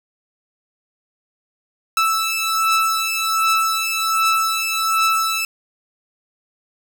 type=beating tone pair; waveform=sawtooth; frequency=1315 / 1316.3 Hz; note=E6 / E6; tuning=-5 / -3 cents; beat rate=1.3 Hz; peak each=-17 / -15 dBFS; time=1.97-5.45 s; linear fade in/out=2 ms; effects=none